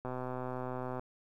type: click train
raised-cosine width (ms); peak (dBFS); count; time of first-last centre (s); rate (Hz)
1; -25; 121; 0.05-0.995; 127
effects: 11-bit